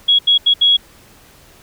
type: tone bursts at uneven times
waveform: sine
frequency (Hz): 3329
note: G#7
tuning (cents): +3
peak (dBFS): -8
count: 4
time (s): 0.08-0.19 / 0.27-0.38 / 0.46-0.54 / 0.61-0.77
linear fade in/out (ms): 10
effects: pink hiss -46 dBFS RMS until 1.62 s